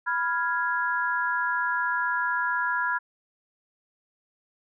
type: chord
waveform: sine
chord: F diminished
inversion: second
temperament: equal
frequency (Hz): 987.8 / 1396.9 / 1661.2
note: Cb6 / F6 / Ab6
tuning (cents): 0 / 0 / 0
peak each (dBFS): -28 / -28 / -28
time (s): 0.06-2.99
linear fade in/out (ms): 20
effects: none